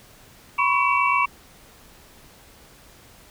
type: tone cluster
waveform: sine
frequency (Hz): 984 / 1065 / 1113 / 2284 / 2697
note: B5 / C6 / C#6 / D7 / E7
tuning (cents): -7 / +30 / +7 / -49 / +39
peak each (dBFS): -24 / -28 / -21 / -24 / -25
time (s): 0.58-1.26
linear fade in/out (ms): 10
effects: pink hiss -50 dBFS RMS until 3.3 s